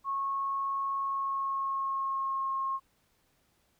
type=tone with pitch glide; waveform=sine; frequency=1096 to 1076.5 Hz; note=C#6 to C6; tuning=-20 to +49 cents; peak=-29 dBFS; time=0.04-2.8 s; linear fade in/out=50 ms; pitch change=-31 cents; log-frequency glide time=0.98-2.53 s; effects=pink hiss -71 dBFS RMS until 3.79 s